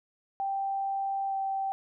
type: tone with pitch glide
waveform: sine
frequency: 784 to 777.7 Hz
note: G5 to G5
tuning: 0 to -14 cents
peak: -28 dBFS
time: 0.4-1.72 s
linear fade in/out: 0 ms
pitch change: -14 cents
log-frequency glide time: 1.28-1.34 s
effects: none